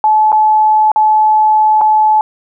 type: tone with dropouts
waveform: sine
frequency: 861 Hz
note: A5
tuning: 38 cents flat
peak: -6 dBFS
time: 0.04-2.21 s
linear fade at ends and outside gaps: 1 ms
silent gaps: 0.319-0.327 / 0.917-0.96 / 1.811-1.815 s
effects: none